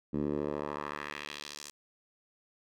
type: tone with band-pass filter sweep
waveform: 10% pulse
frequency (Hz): 73.42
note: D2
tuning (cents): 0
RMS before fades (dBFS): -37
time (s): 0.13-1.71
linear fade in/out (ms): 10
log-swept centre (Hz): 240 to 7300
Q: 1.4
effects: none